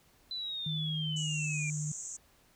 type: linear sweep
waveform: sine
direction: down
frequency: 4031 to 2349 Hz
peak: -35 dBFS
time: 0.31-1.7 s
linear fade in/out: 2 ms
type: tone with pitch glide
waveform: sine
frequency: 155.56 to 150.87 Hz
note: D#3 to D3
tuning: 0 to +47 cents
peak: -33 dBFS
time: 0.66-1.92 s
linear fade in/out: 5 ms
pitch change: -53 cents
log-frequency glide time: 0.94-1.64 s
type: band-pass noise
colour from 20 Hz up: pink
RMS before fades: -42 dBFS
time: 1.16-2.17 s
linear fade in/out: 10 ms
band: 6300 to 7800 Hz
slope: 96 dB/octave
effects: pink hiss -65 dBFS RMS until 2.55 s